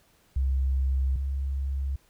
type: tone pair in turn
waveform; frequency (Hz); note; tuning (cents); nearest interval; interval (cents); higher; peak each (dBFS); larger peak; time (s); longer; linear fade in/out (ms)
sine; 66.4 / 68.11; C2 / C#2; +26 / -30; unison; 44; second; -22 / -26; first; 0.36-1.16 / 1.16-1.96; neither; 5
effects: pink hiss -63 dBFS RMS until 2.09 s